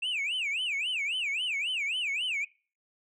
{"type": "tone with vibrato", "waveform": "sine", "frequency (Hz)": 2590, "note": "E7", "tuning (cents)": -31, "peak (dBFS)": -26, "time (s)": [0.02, 2.45], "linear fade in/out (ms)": 10, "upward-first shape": "sine", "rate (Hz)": 3.7, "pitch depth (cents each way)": 290, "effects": ["noise-tail reverb RT60 0.4 s tail -25 dB re dry", "tanh soft clip ceiling -27 dBFS"]}